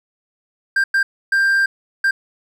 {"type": "tone bursts at uneven times", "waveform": "triangle", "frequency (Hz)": 1586, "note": "G6", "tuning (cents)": 20, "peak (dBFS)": -11, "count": 4, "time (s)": [[0.76, 0.84], [0.94, 1.03], [1.32, 1.66], [2.04, 2.11]], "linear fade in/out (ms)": 5, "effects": []}